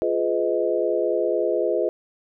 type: chord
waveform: sine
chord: F half-diminished seventh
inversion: none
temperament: just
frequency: 349.2 / 419.1 / 502.9 / 628.6 Hz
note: F4 / Ab4 / Cb5 / Eb5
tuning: 0 / +16 / +31 / +18 cents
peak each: -25 dBFS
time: 0.02-1.89 s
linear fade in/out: 0 ms
effects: none